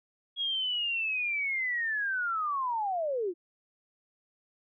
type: linear sweep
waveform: sine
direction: down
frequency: 3322 to 327.5 Hz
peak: -28 dBFS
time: 0.36-3.34 s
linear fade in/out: 50 ms
effects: none